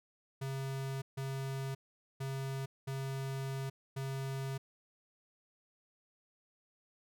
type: tone bursts at uneven times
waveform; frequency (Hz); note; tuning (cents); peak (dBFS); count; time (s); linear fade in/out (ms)
square; 135; C#3; -45; -37; 5; 0.41-1.02 / 1.17-1.75 / 2.2-2.66 / 2.87-3.7 / 3.96-4.58; 10
effects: none